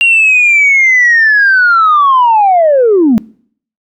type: linear sweep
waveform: sine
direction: down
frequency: 2783 to 205.1 Hz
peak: -3 dBFS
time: 0.01-3.18 s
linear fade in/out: 0 ms
effects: noise-tail reverb RT60 0.6 s tail -25 dB re dry + tanh soft clip ceiling -1 dBFS